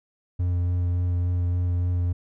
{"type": "tone with vibrato", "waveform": "triangle", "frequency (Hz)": 88.5, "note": "F2", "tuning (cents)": 23, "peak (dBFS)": -19, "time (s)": [0.39, 2.13], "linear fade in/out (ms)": 10, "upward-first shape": "sine", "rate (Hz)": 3.5, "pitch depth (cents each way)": 13, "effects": []}